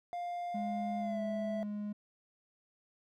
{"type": "tone with pitch glide", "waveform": "triangle", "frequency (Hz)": [702, 658.8], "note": ["F5", "E5"], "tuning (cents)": [9, -1], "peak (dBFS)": -34, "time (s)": [0.13, 1.63], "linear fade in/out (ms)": 0, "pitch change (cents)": -110, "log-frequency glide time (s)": [0.99, 1.21]}
{"type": "tone", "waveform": "triangle", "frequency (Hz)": 207.7, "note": "G#3", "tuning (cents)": 0, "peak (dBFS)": -34, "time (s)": [0.54, 1.93], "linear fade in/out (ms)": 10}
{"effects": []}